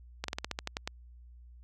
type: slowing click train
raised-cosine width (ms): 0.2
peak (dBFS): -16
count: 10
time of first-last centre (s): 0.24-0.875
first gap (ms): 43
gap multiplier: 1.12
effects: added 60 Hz sine -50 dBFS peak until 1.63 s